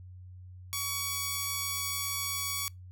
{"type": "tone pair together", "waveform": "5% pulse", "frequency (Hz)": [1125.4, 2318], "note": ["C#6", "D7"], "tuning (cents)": [26, -23], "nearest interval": "octave + minor second", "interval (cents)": 1251, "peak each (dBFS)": [-20, -30], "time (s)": [0.73, 2.68], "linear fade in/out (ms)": 0, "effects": ["noise-tail reverb RT60 0.2 s tail -26 dB re dry", "added 91 Hz sine -45 dBFS peak until 2.91 s"]}